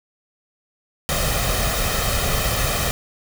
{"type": "noise with comb filter", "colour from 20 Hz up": "pink", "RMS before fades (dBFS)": -21, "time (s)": [1.09, 2.91], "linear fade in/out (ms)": 0, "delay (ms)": 1.6, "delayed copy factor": 0.65, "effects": []}